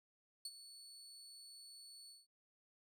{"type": "tone with ADSR envelope", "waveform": "30% pulse", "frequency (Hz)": 4435, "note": "C#8", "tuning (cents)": 0, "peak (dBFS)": -39, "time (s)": [0.45, 2.27], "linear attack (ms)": 3, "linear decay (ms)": 46, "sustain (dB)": -13, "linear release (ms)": 180, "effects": []}